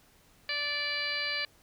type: harmonic tone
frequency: 583 Hz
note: D5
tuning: 13 cents flat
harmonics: 1 / 2 / 3 / 4 / 5 / 6 / 7 / 8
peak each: -44 / -45 / -36 / -35 / -40 / -47 / -37 / -37 dBFS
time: 0.49-1.45 s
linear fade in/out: 2 ms
effects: pink hiss -62 dBFS RMS until 1.62 s